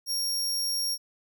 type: tone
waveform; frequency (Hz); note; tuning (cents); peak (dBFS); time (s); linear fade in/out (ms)
sawtooth; 5570; F8; -5; -24; 0.06-0.98; 50
effects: none